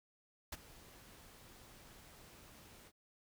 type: noise with ADSR envelope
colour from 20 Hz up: pink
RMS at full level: -41 dBFS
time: 0.52-2.92 s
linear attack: 7 ms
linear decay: 31 ms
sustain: -18 dB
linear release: 51 ms
effects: none